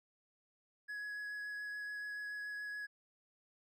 triangle tone with vibrato, 1678 Hz, G#6, 17 cents sharp, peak -39 dBFS, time 0.88-2.87 s, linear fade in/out 20 ms, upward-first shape triangle, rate 7 Hz, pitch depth 11 cents each way, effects none

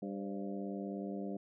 harmonic tone with a mistuned harmonic, 98.9 Hz, G2, 16 cents sharp, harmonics 2 / 3 / 4 / 5 / 6 / 7, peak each -40 / -44 / -46 / -48 / -50 / -51 dBFS, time 0.02-1.37 s, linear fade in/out 5 ms, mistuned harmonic 5, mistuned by +75 cents, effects none

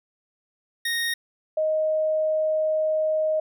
25% pulse / sine tone pair in turn, 1861 / 624.3 Hz, A#6 / D#5, -3 / +6 cents, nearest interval octave + perfect fifth, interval 1891 cents, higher first, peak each -20 dBFS, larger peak neither, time 0.85-1.14 / 1.57-3.4 s, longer second, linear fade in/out 5 ms, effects none

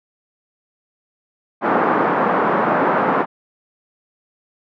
white band-pass noise, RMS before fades -17 dBFS, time 1.61-3.26 s, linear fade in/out 50 ms, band 180 to 1300 Hz, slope 24 dB/octave, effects none

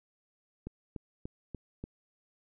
click train, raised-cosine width 3 ms, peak -26 dBFS, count 5, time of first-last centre 0.67-1.84 s, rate 3.42 Hz, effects none

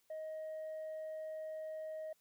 sine tone, 628 Hz, D#5, 16 cents sharp, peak -39 dBFS, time 0.1-2.13 s, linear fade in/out 5 ms, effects tanh soft clip ceiling -40 dBFS + white hiss -75 dBFS RMS until 2.2 s

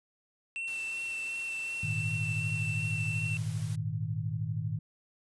triangle tone with vibrato, 2693 Hz, E7, 36 cents sharp, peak -32 dBFS, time 0.56-3.37 s, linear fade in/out 0 ms, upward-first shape sine, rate 2.7 Hz, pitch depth 13 cents each way
white noise, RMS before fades -48 dBFS, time 0.67-3.76 s, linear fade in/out 10 ms
sine chord, Ab suspended second, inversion none, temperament equal, 103.83 / 116.54 / 155.56 Hz, Ab2 / Bb2 / Eb3, 0 / 0 / 0 cents, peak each -35 dBFS, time 1.83-4.79 s, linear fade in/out 5 ms
effects resampled to 24000 Hz

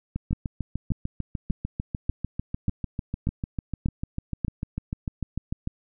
two click trains, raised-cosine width 5 ms, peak -16 / -13 dBFS, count 38 / 8, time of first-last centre 0.16-5.674 / 0.33-4.448 s, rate 6.71 / 1.7 Hz, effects none

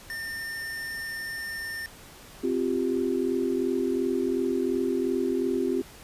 square tone, 1807 Hz, A6, 46 cents sharp, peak -33 dBFS, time 0.1-1.86 s, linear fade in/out 0 ms
sine chord, C suspended fourth, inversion none, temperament equal, 261.6 / 349.2 / 392 Hz, C4 / F4 / G4, 0 / 0 / 0 cents, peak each -28 dBFS, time 2.43-5.82 s, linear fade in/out 10 ms
effects pink hiss -48 dBFS RMS until 6.03 s + resampled to 32000 Hz

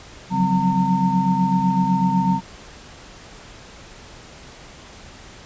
sine tone cluster, 140.9 / 180.4 / 188.4 / 257.7 / 913 Hz, C#3 / F#3 / F#3 / C4 / A#5, +29 / -44 / +32 / -26 / -36 cents, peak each -27 / -23 / -19 / -27 / -21 dBFS, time 0.3-2.41 s, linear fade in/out 50 ms, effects pink hiss -42 dBFS RMS until 5.45 s + resampled to 16000 Hz

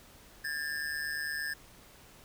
square ring-modulated tone, 1700 Hz, G#6, 40 cents sharp, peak -31 dBFS, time 0.44-1.54 s, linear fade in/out 10 ms, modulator 74.3 Hz, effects pink hiss -56 dBFS RMS until 2.24 s

